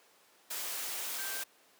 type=tone in noise; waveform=sine; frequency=1568 Hz; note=G6; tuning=in tune; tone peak=-43 dBFS; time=1.18-1.43 s; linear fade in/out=10 ms; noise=white; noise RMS=-38 dBFS; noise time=0.5-1.44 s; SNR=-8 dB; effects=pink hiss -63 dBFS RMS until 1.79 s + high-pass 400 Hz 12 dB/octave